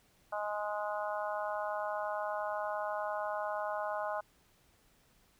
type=harmonic tone; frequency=208.6 Hz; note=G#3; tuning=8 cents sharp; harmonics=3 / 4 / 5 / 6 / 7; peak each=-37 / -39 / -41 / -43 / -44 dBFS; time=0.32-4.21 s; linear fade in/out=10 ms; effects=pink hiss -68 dBFS RMS until 5.39 s